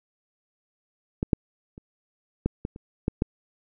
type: clicks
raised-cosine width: 3 ms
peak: -12 / -6 / -29 / -10 / -16 / -28 / -10 / -9 dBFS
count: 8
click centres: 1.229 / 1.332 / 1.779 / 2.46 / 2.651 / 2.761 / 3.081 / 3.221 s
effects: none